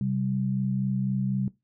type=tone pair together; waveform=sine; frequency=130.81 / 194.81 Hz; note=C3 / G3; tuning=0 / -11 cents; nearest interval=perfect fifth; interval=689 cents; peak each=-27 dBFS; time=0.01-1.48 s; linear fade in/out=2 ms; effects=noise-tail reverb RT60 0.2 s tail -19 dB re dry